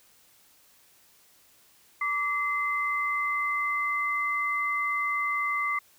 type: tone pair together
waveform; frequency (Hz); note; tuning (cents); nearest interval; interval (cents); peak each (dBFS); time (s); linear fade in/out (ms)
sine; 1157.8 / 2058; D6 / C7; -25 / -29; minor seventh; 996; -28; 2.01-5.79; 5
effects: white hiss -60 dBFS RMS until 5.98 s